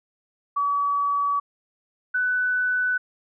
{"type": "tone pair in turn", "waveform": "sine", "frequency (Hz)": [1140, 1495.5], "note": ["C#6", "F#6"], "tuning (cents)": [48, 18], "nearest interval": "perfect fourth", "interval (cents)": 470, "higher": "second", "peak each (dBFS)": -20, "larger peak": "neither", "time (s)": [[0.56, 1.4], [2.14, 2.98]], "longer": "neither", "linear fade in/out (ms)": 10, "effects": []}